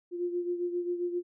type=beating tone pair; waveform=sine; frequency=350.7 / 358.2 Hz; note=F4 / F4; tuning=+7 / +44 cents; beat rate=7.5 Hz; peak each=-30 / -37 dBFS; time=0.11-1.23 s; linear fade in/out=50 ms; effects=none